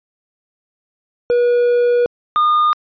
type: tone pair in turn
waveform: triangle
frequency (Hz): 483.5 / 1218.3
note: B4 / D#6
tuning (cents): -37 / -37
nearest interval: octave + major third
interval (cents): 1600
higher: second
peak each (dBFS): -9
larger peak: neither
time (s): 1.3-2.06 / 2.36-2.73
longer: first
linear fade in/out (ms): 0
effects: resampled to 11025 Hz